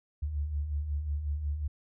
sine beating tone pair, 68.9 / 74.4 Hz, C#2 / D2, -10 / +23 cents, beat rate 5.5 Hz, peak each -39 / -30 dBFS, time 0.22-1.68 s, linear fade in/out 10 ms, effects none

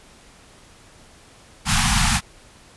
pink band-stop noise, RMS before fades -18 dBFS, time 1.65-2.21 s, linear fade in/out 50 ms, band 240 to 730 Hz, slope 96 dB/octave, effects pink hiss -49 dBFS RMS until 2.76 s + resampled to 24000 Hz

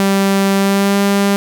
sawtooth tone with pitch glide, 196 to 199.66 Hz, G3 to G3, 0 to +32 cents, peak -7 dBFS, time 0-1.36 s, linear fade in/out 0 ms, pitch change +32 cents, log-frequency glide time 0.56-0.98 s, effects none

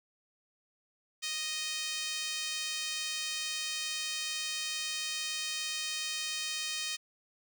5% pulse tone with high-pass filter, 622.3 Hz, D#5, in tune, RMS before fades -36 dBFS, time 1.22-6.97 s, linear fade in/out 20 ms, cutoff 2300 Hz, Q 1.1, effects none

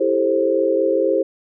sine chord, A minor seventh, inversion second, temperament just, 330 / 396 / 440 / 528 Hz, E4 / G4 / A4 / C5, +2 / +18 / 0 / +16 cents, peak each -22 / -20 / -23 / -18 dBFS, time 0-1.23 s, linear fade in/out 10 ms, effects none

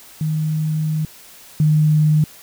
sine tone pair in turn, 155.56 / 152.98 Hz, D#3 / D#3, 0 / -29 cents, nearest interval unison, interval 29 cents, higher first, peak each -17 / -11 dBFS, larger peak second, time 0.21-1.05 / 1.6-2.24 s, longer first, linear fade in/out 2 ms, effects white hiss -43 dBFS RMS until 2.42 s

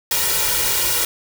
white noise with comb filter, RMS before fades -19 dBFS, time 0.11-1.05 s, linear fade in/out 2 ms, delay 2.1 ms, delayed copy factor +1, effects none

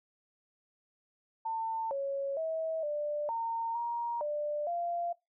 sine tone with pitch steps, 898 / 553 / 644 / 592 / 916 / 942 / 593 / 691 Hz, A5 / C#5 / E5 / D5 / A#5 / A#5 / D5 / F5, +35 / -4 / -41 / +14 / -31 / +18 / +17 / -19 cents, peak -31 dBFS, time 1.45-5.13 s, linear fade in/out 10 ms, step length 460 ms, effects noise-tail reverb RT60 0.2 s tail -21 dB re dry

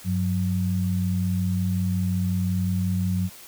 sine tone pair together, 96.4 / 181.98 Hz, G2 / F#3, -28 / -28 cents, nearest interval major seventh, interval 1100 cents, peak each -24 dBFS, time 0.04-3.3 s, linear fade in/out 50 ms, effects white hiss -45 dBFS RMS until 3.47 s

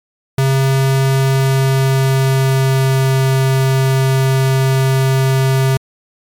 square tone with pitch glide, 134.4 to 133.09 Hz, C3 to C3, +47 to +30 cents, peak -11 dBFS, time 0.38-5.77 s, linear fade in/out 2 ms, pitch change -17 cents, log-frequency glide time 1.06-3.21 s, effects MP3 96 kbps

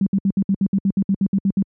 sine tone bursts, 195.4 Hz, G3, 5 cents flat, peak -14 dBFS, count 14, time 0.01-1.625 s, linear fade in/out 2 ms, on 55 ms, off 65 ms, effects high-pass 80 Hz 12 dB/octave

